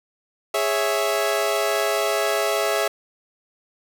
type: chord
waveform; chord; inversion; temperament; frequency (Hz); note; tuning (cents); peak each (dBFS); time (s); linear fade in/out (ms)
sawtooth; C# minor; second; equal; 415.3 / 554.4 / 659.3; G#4 / C#5 / E5; 0 / 0 / 0; -21 / -22 / -19; 0.54-2.88; 5
effects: none